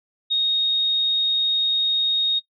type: tone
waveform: sine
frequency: 3729 Hz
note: A#7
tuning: in tune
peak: -17 dBFS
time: 0.3-2.4 s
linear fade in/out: 20 ms
effects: noise-tail reverb RT60 0.1 s tail -21 dB re dry